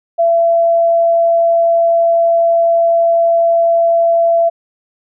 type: tone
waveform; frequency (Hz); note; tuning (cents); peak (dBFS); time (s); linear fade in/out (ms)
sine; 673; E5; +36; -8; 0.18-4.5; 20
effects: none